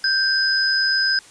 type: tone pair together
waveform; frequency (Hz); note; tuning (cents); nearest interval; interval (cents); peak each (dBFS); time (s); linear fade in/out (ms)
sine; 1568 / 5021; G6 / D#8; 0 / +15; octave + minor sixth; 2015; -19; 0.04-1.19; 2
effects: white hiss -46 dBFS RMS until 1.3 s + resampled to 22050 Hz